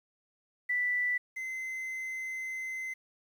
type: tone pair in turn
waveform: sine / triangle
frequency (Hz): 1975.5 / 2058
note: B6 / C7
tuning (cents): 0 / -29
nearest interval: minor second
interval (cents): 71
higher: second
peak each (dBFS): -27 / -33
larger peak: first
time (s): 0.69-1.18 / 1.36-2.94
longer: second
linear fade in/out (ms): 10
effects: 10-bit